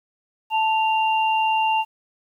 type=tone pair together; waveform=sine; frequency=880 / 2778 Hz; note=A5 / F7; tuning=0 / -10 cents; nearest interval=octave + minor sixth; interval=1990 cents; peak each=-18 / -25 dBFS; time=0.5-1.85 s; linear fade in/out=50 ms; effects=9-bit